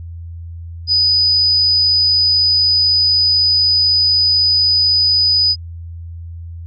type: tone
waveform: sine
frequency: 4978 Hz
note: D#8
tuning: in tune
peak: -10 dBFS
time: 0.87-5.56 s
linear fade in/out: 50 ms
effects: added 84 Hz sine -27 dBFS peak until 6.66 s